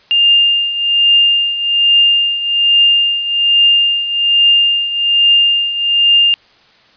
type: tone with tremolo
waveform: sine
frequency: 2806 Hz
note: F7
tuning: 8 cents sharp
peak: -5 dBFS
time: 0.11-6.34 s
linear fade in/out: 0 ms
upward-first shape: triangle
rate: 1.2 Hz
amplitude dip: 75%
effects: white hiss -48 dBFS RMS until 6.96 s + resampled to 11025 Hz